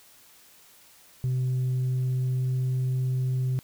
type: tone with pitch glide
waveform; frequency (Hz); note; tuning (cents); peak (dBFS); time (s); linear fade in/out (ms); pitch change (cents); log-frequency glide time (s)
sine; 128 to 128.82; C3 to C3; -38 to -27; -21; 1.24-3.59; 0; +11; 1.79-2.91
effects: tanh soft clip ceiling -22 dBFS + white hiss -55 dBFS RMS until 3.63 s